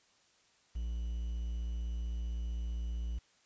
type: tone with quantisation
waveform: triangle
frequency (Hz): 57.8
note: A#1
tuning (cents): -14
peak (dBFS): -32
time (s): 0.75-3.19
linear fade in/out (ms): 10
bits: 10
effects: white hiss -68 dBFS RMS until 3.45 s + resampled to 16000 Hz